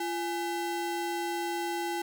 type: ring-modulated tone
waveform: square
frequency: 587.3 Hz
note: D5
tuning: in tune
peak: -28 dBFS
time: 0-2.02 s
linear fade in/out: 5 ms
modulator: 243 Hz
effects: none